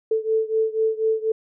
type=beating tone pair; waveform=sine; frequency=440 / 444.1 Hz; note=A4 / A4; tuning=0 / +16 cents; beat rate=4.1 Hz; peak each=-21 / -23 dBFS; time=0.11-1.32 s; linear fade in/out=5 ms; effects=none